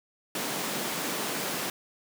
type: high-pass noise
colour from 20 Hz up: pink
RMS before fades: -32 dBFS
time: 0.35-1.7 s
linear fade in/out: 2 ms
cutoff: 180 Hz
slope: 24 dB/octave
effects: none